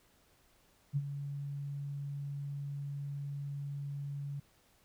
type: tone with ADSR envelope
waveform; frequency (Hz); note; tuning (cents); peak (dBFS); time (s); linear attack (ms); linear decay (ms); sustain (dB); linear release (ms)
sine; 141.7; C#3; +38; -27; 0.93-4.4; 35; 45; -10; 6
effects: pink hiss -68 dBFS RMS until 4.84 s